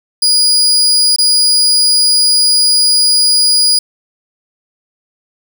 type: tone with dropouts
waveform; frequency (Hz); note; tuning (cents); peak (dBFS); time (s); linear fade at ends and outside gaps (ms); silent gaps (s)
35% pulse; 4900; D#8; -27; -6; 0.22-3.79; 5; 1.162-1.184
effects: none